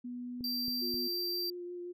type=tone with pitch glide; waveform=sine; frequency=245.3 to 248.2 Hz; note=B3 to B3; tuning=-12 to +9 cents; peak=-38 dBFS; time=0.04-1.08 s; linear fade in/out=10 ms; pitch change=+21 cents; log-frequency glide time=0.23-0.65 s
type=clicks; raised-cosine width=3 ms; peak=-34 dBFS; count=3; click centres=0.408 / 0.682 / 0.942 s
type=tone; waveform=square; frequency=4700 Hz; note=D8; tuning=1 cent sharp; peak=-34 dBFS; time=0.44-1.5 s; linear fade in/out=2 ms
type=tone with vibrato; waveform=sine; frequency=353.2 Hz; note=F4; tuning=20 cents sharp; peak=-39 dBFS; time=0.81-1.93 s; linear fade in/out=20 ms; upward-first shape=triangle; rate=5.7 Hz; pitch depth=15 cents each way
effects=none